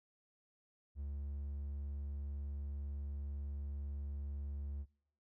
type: tone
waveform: triangle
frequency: 71 Hz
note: C#2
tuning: 42 cents sharp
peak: -38 dBFS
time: 0.95-4.86 s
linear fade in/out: 50 ms
effects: noise-tail reverb RT60 0.6 s tail -22 dB re dry